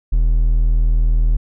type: tone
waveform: triangle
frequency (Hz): 40.05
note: E1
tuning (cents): -49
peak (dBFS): -9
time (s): 0.12-1.37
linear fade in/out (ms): 10
effects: none